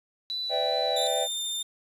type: tone with vibrato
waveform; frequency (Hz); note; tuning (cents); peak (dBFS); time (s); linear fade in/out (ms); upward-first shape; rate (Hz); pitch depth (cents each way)
sine; 3951; B7; 0; -29; 0.3-1.07; 0; sine; 2.6; 15
type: chord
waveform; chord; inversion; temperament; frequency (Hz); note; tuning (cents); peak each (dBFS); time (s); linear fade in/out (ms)
triangle; E minor seventh; second; equal with one note detuned; 505.7 / 587.3 / 659.3 / 784; B4 / D5 / E5 / G5; +41 / 0 / 0 / 0; -29; 0.49-1.28; 50
type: tone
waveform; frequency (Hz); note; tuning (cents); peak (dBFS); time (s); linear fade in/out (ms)
sawtooth; 3607; A7; +42; -26; 0.96-1.63; 10
effects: resampled to 32000 Hz + 9-bit